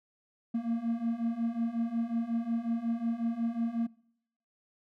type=beating tone pair; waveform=triangle; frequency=228.2 / 233.7 Hz; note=A#3 / A#3; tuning=-37 / +5 cents; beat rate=5.5 Hz; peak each=-31 / -29 dBFS; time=0.54-3.87 s; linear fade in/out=10 ms; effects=noise-tail reverb RT60 0.7 s tail -23 dB re dry